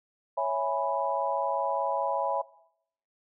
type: chord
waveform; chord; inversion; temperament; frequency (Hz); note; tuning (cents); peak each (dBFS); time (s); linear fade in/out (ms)
sine; C# minor seventh; none; equal; 554.4 / 659.3 / 830.6 / 987.8; C#5 / E5 / G#5 / B5; 0 / 0 / 0 / 0; -31; 0.37-2.42; 10
effects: noise-tail reverb RT60 0.7 s tail -19 dB re dry